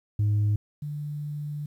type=tone pair in turn; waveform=sine; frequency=104.4 / 147.64 Hz; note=G#2 / D3; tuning=+10 / +9 cents; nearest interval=tritone; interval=599 cents; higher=second; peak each=-18 / -30 dBFS; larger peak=first; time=0.19-0.56 / 0.82-1.66 s; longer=second; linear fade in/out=5 ms; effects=tanh soft clip ceiling -19 dBFS + 10-bit